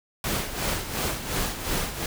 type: noise with tremolo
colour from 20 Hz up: pink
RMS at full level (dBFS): -26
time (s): 0.24-2.06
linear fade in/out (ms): 2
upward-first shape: sine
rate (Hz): 2.8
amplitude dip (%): 65
effects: none